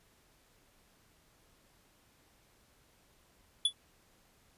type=tone with exponential decay; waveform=square; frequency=3425 Hz; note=A7; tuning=47 cents flat; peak=-22 dBFS; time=3.65-3.73 s; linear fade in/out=5 ms; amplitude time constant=17 ms; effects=pink hiss -67 dBFS RMS until 4.57 s + resampled to 32000 Hz